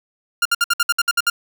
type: tone bursts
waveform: sawtooth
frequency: 1400 Hz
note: F6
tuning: 4 cents sharp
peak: -10 dBFS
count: 10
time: 0.42-1.3 s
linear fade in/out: 5 ms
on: 34 ms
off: 60 ms
effects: none